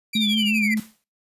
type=tone with tremolo; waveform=sawtooth; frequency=2349 Hz; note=D7; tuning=in tune; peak=-24 dBFS; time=0.13-0.74 s; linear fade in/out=5 ms; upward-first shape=sine; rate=12 Hz; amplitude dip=85%
type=tone with vibrato; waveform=sine; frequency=213.1 Hz; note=G#3; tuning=45 cents sharp; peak=-20 dBFS; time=0.15-0.8 s; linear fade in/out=5 ms; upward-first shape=triangle; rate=5.5 Hz; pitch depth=52 cents each way
type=linear sweep; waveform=sine; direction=down; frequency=3843 to 1953 Hz; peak=-21 dBFS; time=0.15-0.75 s; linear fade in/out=10 ms
type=noise with exponential decay; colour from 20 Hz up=white; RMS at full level=-36 dBFS; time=0.77-1.04 s; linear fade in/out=1 ms; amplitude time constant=58 ms
effects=noise-tail reverb RT60 0.3 s tail -20 dB re dry + resampled to 32000 Hz